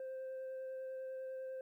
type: tone with vibrato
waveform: sine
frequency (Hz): 523.3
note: C5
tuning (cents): 0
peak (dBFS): -39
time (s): 0-1.61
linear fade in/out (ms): 2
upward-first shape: sine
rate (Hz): 10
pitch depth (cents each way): 8
effects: tanh soft clip ceiling -41 dBFS + 13-bit